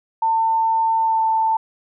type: tone with pitch glide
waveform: sine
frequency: 898 to 889.2 Hz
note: A5 to A5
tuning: +35 to +18 cents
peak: -15 dBFS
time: 0.22-1.57 s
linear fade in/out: 5 ms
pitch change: -17 cents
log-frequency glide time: 1.01-1.24 s
effects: none